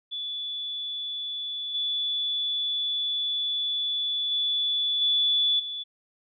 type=tone with level steps; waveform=sine; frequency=3450 Hz; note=A7; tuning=35 cents flat; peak=-30 / -25 / -23 / -20 / -31 dBFS; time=0.11-5.84 s; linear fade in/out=20 ms; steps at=1.74 / 4.31 / 5.01 / 5.59 s; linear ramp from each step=10 ms; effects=none